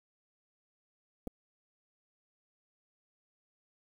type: clicks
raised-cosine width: 2 ms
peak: -27 dBFS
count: 2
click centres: 1.272 / 1.276 s
effects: 9-bit